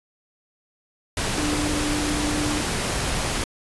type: tone in noise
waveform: sine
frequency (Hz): 297.3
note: D4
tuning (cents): +21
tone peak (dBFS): -25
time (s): 1.38-2.61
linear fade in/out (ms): 2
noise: pink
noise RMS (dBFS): -25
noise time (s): 1.17-3.44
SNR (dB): -3
effects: resampled to 24000 Hz